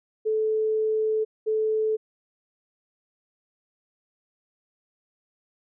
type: tone pair in turn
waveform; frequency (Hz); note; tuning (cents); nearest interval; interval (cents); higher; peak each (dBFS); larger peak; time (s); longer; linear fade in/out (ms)
sine; 435.4 / 435.4; A4 / A4; -18 / -18; unison; 0; neither; -21; neither; 0.25-1.25 / 1.46-1.97; first; 20
effects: none